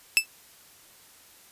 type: tone with exponential decay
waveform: sawtooth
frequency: 2637 Hz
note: E7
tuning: in tune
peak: -9 dBFS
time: 0.17-0.26 s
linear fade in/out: 0 ms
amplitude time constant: 18 ms
effects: white hiss -54 dBFS RMS until 1.51 s + resampled to 32000 Hz